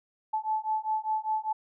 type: beating tone pair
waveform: sine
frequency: 866 / 871 Hz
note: A5 / A5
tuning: -28 / -18 cents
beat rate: 5 Hz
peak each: -30 dBFS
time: 0.33-1.53 s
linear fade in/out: 10 ms
effects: none